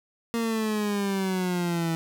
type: exponential sweep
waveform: 30% pulse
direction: down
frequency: 233.1 to 163 Hz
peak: -22 dBFS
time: 0.34-1.95 s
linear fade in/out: 0 ms
effects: none